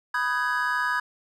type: chord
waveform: triangle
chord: G# minor seventh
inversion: first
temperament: equal with one note detuned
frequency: 987.8 / 1244.5 / 1518.1 / 1661.2 Hz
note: B5 / D#6 / F#6 / G#6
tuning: 0 / 0 / +44 / 0 cents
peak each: -27 / -28 / -29 / -25 dBFS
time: 0.14-1 s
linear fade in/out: 5 ms
effects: none